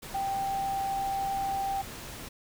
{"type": "tone in noise", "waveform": "sine", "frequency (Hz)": 784, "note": "G5", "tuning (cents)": 0, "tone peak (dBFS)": -28, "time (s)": [0.14, 1.82], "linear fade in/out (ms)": 10, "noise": "pink", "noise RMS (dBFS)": -42, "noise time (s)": [0.02, 2.29], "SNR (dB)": 11, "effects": []}